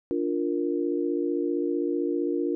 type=chord; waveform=sine; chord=Bb major; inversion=first; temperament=equal; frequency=293.7 / 349.2 / 466.2 Hz; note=D4 / F4 / Bb4; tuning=0 / 0 / 0 cents; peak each=-28 / -27 / -31 dBFS; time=0.11-2.55 s; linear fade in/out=0 ms; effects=none